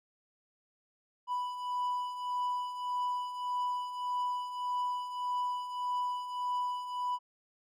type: beating tone pair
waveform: triangle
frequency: 987.8 / 989.5 Hz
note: B5 / B5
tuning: 0 / +3 cents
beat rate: 1.7 Hz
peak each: -38 / -31 dBFS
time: 1.27-7.19 s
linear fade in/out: 50 ms
effects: none